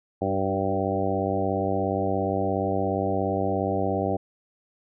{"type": "harmonic tone with a mistuned harmonic", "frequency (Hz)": 97.1, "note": "G2", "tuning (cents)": -16, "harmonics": [1, 2, 3, 4, 5, 6, 7, 8], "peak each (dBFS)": [-31, -31, -31, -31, -31, -31, -31, -31], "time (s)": [0.21, 4.17], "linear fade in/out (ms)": 10, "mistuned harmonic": 4, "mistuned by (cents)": -21, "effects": []}